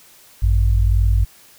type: tone pair together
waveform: sine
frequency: 53.71 / 95.7 Hz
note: A1 / G2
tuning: -41 / -41 cents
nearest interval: minor seventh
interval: 1000 cents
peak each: -13 / -18 dBFS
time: 0.42-1.25 s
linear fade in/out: 10 ms
effects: white hiss -48 dBFS RMS until 1.58 s